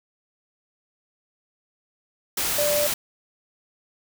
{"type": "tone in noise", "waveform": "sine", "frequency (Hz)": 589, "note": "D5", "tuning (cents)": 5, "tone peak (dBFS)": -21, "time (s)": [2.58, 2.87], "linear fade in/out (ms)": 5, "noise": "white", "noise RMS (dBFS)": -25, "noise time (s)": [2.37, 2.94], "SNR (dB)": 1, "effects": []}